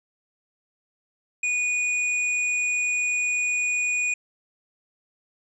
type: tone with hard clipping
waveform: sine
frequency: 2463 Hz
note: D#7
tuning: 18 cents flat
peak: -23 dBFS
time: 1.43-4.14 s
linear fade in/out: 5 ms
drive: 16 dB
effects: resampled to 22050 Hz